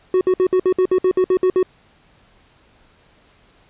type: tone bursts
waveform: triangle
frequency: 370 Hz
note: F#4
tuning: in tune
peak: -10 dBFS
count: 12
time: 0.14-1.629 s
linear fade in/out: 2 ms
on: 70 ms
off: 59 ms
effects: pink hiss -54 dBFS RMS until 3.69 s + resampled to 8000 Hz